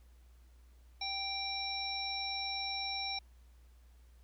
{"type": "harmonic tone", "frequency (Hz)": 784, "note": "G5", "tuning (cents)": 0, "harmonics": [1, 3, 5, 7], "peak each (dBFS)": [-42, -42, -40, -40], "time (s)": [1.01, 3.19], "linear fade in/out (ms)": 5, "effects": ["added 60 Hz sine -57 dBFS peak until 4.23 s", "pink hiss -72 dBFS RMS until 4.23 s"]}